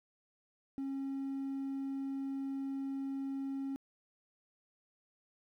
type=tone; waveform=triangle; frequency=272.1 Hz; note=C#4; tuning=32 cents flat; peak=-33 dBFS; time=0.78-3.76 s; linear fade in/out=0 ms; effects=tanh soft clip ceiling -30 dBFS + 12-bit